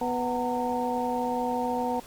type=harmonic tone with a mistuned harmonic; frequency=246.9 Hz; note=B3; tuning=in tune; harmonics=1 / 2 / 3 / 4; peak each=-31 / -31 / -31 / -31 dBFS; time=0.01-2 s; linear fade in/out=5 ms; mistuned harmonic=4; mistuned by=-130 cents; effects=pink hiss -48 dBFS RMS until 2.06 s + Opus 48 kbps